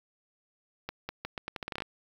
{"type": "accelerating click train", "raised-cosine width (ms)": 0.3, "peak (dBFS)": -19, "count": 13, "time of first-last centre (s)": [0.89, 1.821], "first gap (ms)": 200, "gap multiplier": 0.8, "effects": ["8-bit"]}